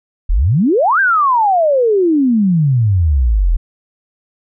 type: exponential two-way sweep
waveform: sine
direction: up then down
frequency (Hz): 34.65 to 1619 to 38.38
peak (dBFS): -9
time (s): 0.29-3.57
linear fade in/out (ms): 10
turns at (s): 1
effects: none